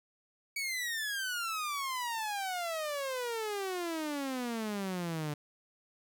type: exponential sweep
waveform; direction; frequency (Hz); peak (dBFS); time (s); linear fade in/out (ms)
sawtooth; down; 2274 to 145.5; -30; 0.56-5.34; 5
effects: none